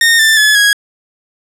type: tone with pitch steps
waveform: sawtooth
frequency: 1839 / 1775.3 / 1713.9 / 1654.5 Hz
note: A#6 / A6 / A6 / G#6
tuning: -24 / +15 / -46 / -7 cents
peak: -3 dBFS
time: 0.01-0.73 s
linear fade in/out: 2 ms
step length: 180 ms
effects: low-pass 12000 Hz 12 dB/octave